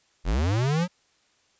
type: linear sweep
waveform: square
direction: up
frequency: 36.93 to 185 Hz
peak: -22 dBFS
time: 0.24-0.88 s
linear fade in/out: 50 ms
effects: white hiss -65 dBFS RMS until 1.59 s + resampled to 16000 Hz